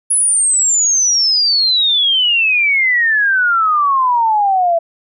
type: exponential sweep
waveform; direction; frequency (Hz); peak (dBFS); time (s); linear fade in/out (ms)
sine; down; 10470 to 659.3; -10; 0.1-4.79; 10
effects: none